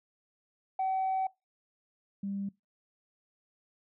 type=tone pair in turn; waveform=sine; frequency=761 / 198.33 Hz; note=F#5 / G3; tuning=+48 / +20 cents; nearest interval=octave + major seventh; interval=2328 cents; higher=first; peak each=-26 / -32 dBFS; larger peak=first; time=0.79-1.27 / 2.23-2.49 s; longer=first; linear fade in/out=5 ms; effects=noise-tail reverb RT60 0.2 s tail -22 dB re dry + tanh soft clip ceiling -25 dBFS